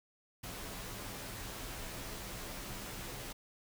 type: noise with comb filter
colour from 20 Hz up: pink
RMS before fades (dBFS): -44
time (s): 0.43-3.33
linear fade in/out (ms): 10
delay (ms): 13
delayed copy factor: -0.6
effects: none